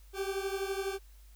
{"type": "beating tone pair", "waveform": "40% pulse", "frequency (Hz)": [385.4, 397.4], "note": ["G4", "G4"], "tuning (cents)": [-29, 24], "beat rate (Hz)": 12, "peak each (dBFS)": [-34, -36], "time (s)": [0.13, 0.99], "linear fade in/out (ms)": 50, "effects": ["added 50 Hz sine -52 dBFS peak until 1.35 s", "white hiss -65 dBFS RMS until 1.35 s"]}